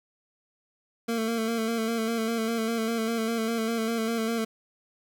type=tone with vibrato; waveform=25% pulse; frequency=226.7 Hz; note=A#3; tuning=48 cents flat; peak=-22 dBFS; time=1.08-4.45 s; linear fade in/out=10 ms; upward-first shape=square; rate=5 Hz; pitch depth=32 cents each way; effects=none